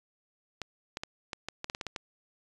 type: clicks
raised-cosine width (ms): 0.2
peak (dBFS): -18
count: 11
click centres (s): 0.617 / 0.971 / 1.035 / 1.332 / 1.486 / 1.644 / 1.699 / 1.749 / 1.812 / 1.867 / 1.962
effects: resampled to 24000 Hz